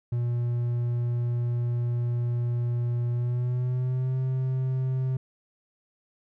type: tone with pitch glide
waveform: triangle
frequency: 120.1 to 130.22 Hz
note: B2 to C3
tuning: -48 to -8 cents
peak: -22 dBFS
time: 0.12-5.17 s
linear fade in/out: 5 ms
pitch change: +140 cents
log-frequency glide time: 3.11-4.17 s
effects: none